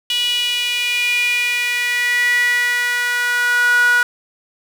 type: tone with high-pass filter sweep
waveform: sawtooth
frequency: 486.3 Hz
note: B4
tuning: 27 cents flat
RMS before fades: -17 dBFS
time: 0.1-4.03 s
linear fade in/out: 2 ms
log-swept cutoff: 3000 to 1400 Hz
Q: 8
effects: 8-bit